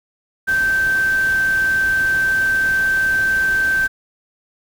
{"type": "tone in noise", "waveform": "sine", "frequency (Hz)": 1555, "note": "G6", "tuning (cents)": -14, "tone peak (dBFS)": -14, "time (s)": [0.47, 3.88], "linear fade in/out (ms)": 20, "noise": "pink", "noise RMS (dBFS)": -32, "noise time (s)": [0.47, 3.88], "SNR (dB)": 15, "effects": []}